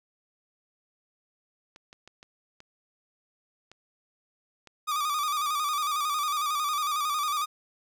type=clicks; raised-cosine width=0.2 ms; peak=-31 dBFS; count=8; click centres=1.761 / 1.929 / 2.076 / 2.229 / 2.604 / 3.716 / 4.673 / 5.471 s
type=tone with vibrato; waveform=45% pulse; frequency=1195 Hz; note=D6; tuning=30 cents sharp; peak=-26 dBFS; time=4.87-7.46 s; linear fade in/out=20 ms; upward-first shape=square; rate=11 Hz; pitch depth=55 cents each way
effects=none